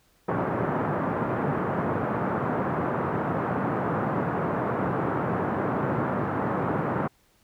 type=band-pass noise; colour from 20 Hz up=pink; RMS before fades=-27 dBFS; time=0.28-7.08 s; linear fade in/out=10 ms; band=120 to 1400 Hz; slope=24 dB/octave; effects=pink hiss -64 dBFS RMS until 7.43 s